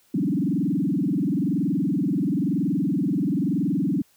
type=tone with frequency modulation; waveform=sine; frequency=233.1 Hz; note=A#3; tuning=in tune; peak=-20 dBFS; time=0.14-4.02 s; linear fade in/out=5 ms; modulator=21 Hz; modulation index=3.5; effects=white hiss -61 dBFS RMS until 4.16 s